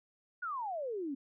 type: exponential sweep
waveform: sine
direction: down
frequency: 1499 to 261.6 Hz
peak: -35 dBFS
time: 0.42-1.15 s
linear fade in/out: 10 ms
effects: none